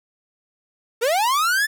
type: linear sweep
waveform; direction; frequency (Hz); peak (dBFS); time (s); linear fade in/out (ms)
45% pulse; up; 433.9 to 1774; -17; 1.01-1.67; 20
effects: none